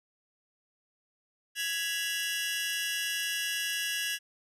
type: tone cluster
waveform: sawtooth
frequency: 1666 / 1976 / 2730 / 2908 Hz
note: G#6 / B6 / F7 / F#7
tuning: +5 / 0 / -40 / -31 cents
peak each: -30 / -38 / -34 / -32 dBFS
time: 1.55-4.19 s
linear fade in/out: 50 ms
effects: resampled to 32000 Hz